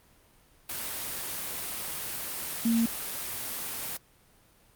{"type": "tone in noise", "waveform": "sine", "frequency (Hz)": 230, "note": "A#3", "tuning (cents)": -23, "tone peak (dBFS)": -22, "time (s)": [2.65, 2.86], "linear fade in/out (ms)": 5, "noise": "white", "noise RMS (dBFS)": -35, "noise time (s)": [0.69, 3.97], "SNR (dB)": 10, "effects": ["pink hiss -61 dBFS RMS until 4.75 s", "Opus 32 kbps"]}